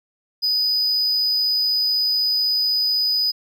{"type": "tone", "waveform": "triangle", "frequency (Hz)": 4978, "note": "D#8", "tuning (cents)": 0, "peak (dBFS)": -16, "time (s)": [0.42, 3.32], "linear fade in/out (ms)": 20, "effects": []}